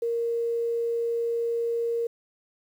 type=tone with quantisation; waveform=sine; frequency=466.2 Hz; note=A#4; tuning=in tune; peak=-24 dBFS; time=0.02-2.07 s; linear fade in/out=5 ms; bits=9; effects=none